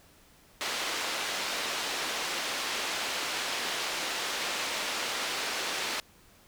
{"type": "band-pass noise", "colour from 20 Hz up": "white", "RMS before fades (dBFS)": -33, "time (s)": [0.61, 6], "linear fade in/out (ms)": 0, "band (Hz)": [310, 4300], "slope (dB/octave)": 12, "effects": ["pink hiss -59 dBFS RMS until 6.47 s"]}